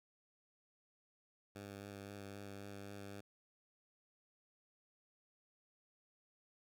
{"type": "tone with vibrato", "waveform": "10% pulse", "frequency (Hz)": 100.4, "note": "G2", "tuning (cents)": 42, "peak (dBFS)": -40, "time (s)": [1.55, 3.21], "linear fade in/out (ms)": 10, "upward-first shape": "sine", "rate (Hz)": 3.8, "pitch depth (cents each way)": 12, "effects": []}